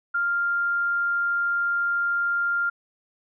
sine tone, 1396.9 Hz, F6, in tune, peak -21 dBFS, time 0.14-2.7 s, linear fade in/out 10 ms, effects none

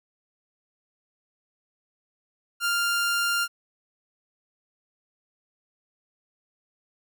sawtooth tone, 1396.9 Hz, F6, in tune, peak -19 dBFS, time 2.6-3.48 s, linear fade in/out 50 ms, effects none

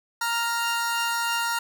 sawtooth tone pair together, 932.3 / 1396.9 Hz, A#5 / F6, 0 / 0 cents, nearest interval perfect fifth, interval 700 cents, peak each -23 dBFS, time 0.21-1.59 s, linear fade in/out 5 ms, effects none

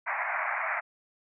white band-pass noise, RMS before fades -31 dBFS, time 0.06-0.81 s, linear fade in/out 20 ms, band 620 to 2300 Hz, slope 96 dB/octave, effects none

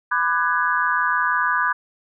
sine chord, G# half-diminished seventh, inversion first, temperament just, 996.7 / 1196.1 / 1495.1 / 1661.2 Hz, B5 / D6 / F#6 / G#6, +16 / +31 / +18 / 0 cents, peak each -23 dBFS, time 0.11-1.73 s, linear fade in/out 10 ms, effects none

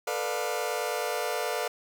sawtooth chord, B half-diminished seventh, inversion third, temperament just, 444.5 / 493.9 / 592.7 / 711.2 Hz, A4 / B4 / D5 / F5, +18 / 0 / +16 / +31 cents, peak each -30 dBFS, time 0.07-1.68 s, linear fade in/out 5 ms, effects none

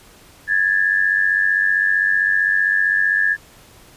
sine tone pair together, 1664.5 / 1760 Hz, G#6 / A6, +3 / 0 cents, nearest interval minor second, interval 97 cents, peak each -17 dBFS, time 0.47-3.37 s, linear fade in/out 50 ms, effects pink hiss -47 dBFS RMS until 3.96 s + resampled to 32000 Hz

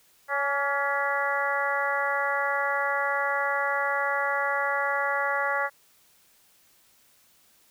harmonic tone with a mistuned harmonic, 280.4 Hz, C#4, 20 cents sharp, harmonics 2 / 3 / 4 / 5 / 6 / 7, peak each -31 / -31 / -31 / -31 / -31 / -31 dBFS, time 0.28-5.7 s, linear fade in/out 50 ms, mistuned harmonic 4, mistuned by +28 cents, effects white hiss -61 dBFS RMS until 7.7 s

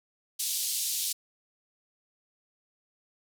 white band-pass noise, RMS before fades -31 dBFS, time 0.39-1.13 s, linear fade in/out 10 ms, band 3400 to 13000 Hz, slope 24 dB/octave, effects none

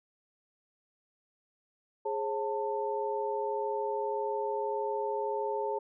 sine tone cluster, 416.3 / 538 / 890 Hz, G#4 / C5 / A5, +4 / +48 / +20 cents, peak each -33 / -36 / -34 dBFS, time 2.05-5.79 s, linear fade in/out 10 ms, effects none

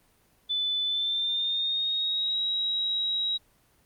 sine tone with pitch glide, 3500 to 3839 Hz, A7 to B7, -10 to -50 cents, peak -25 dBFS, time 0.49-3.38 s, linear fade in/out 20 ms, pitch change +160 cents, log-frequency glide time 0.85-2.38 s, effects pink hiss -64 dBFS RMS until 3.85 s + Opus 24 kbps

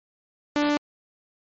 sawtooth tone, 293.7 Hz, D4, in tune, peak -16 dBFS, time 0.56-0.77 s, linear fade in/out 0 ms, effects low-pass 5000 Hz 12 dB/octave + MP3 32 kbps

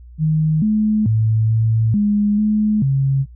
sine tone with pitch steps, 156.1 / 214.1 / 110.4 / 111.8 / 206.7 / 212.6 / 136.3 Hz, D#3 / A3 / A2 / A2 / G#3 / G#3 / C#3, +6 / -47 / +6 / +28 / -8 / +41 / -29 cents, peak -13 dBFS, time 0.18-3.26 s, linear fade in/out 50 ms, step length 440 ms, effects noise-tail reverb RT60 0.1 s tail -22 dB re dry + added 60 Hz sine -37 dBFS peak until 3.35 s

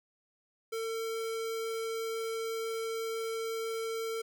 square tone, 451 Hz, A4, 43 cents sharp, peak -34 dBFS, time 0.72-4.22 s, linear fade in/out 10 ms, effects none

